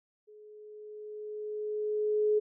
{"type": "tone with level ramp", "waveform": "sine", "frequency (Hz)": 423.6, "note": "G#4", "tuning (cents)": 34, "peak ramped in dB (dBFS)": [-51, -22], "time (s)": [0.27, 2.4], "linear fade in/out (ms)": 20, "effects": []}